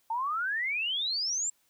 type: exponential sweep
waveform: sine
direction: up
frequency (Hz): 877 to 7590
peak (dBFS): -28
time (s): 0.1-1.5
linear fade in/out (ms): 5
effects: white hiss -70 dBFS RMS until 1.69 s